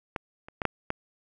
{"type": "clicks", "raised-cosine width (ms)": 0.5, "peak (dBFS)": [-15, -28, -14, -8, -13], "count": 5, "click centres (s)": [0.162, 0.485, 0.618, 0.653, 0.904], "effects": []}